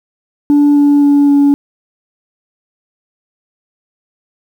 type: tone with pitch steps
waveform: sine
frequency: 290 / 288 / 286 / 284 Hz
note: D4 / D4 / D4 / C#4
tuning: -22 / -34 / -46 / +42 cents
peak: -3 dBFS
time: 0.5-1.54 s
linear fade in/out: 0 ms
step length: 260 ms
effects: tanh soft clip ceiling -4 dBFS + 7-bit